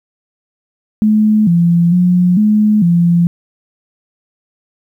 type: tone with pitch steps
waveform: sine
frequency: 214.2 / 170.9 / 178.9 / 212.1 / 171.7 Hz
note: A3 / F3 / F3 / G#3 / F3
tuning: -46 / -37 / +42 / +37 / -29 cents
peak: -7 dBFS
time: 1.02-3.27 s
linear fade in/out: 0 ms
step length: 450 ms
effects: 8-bit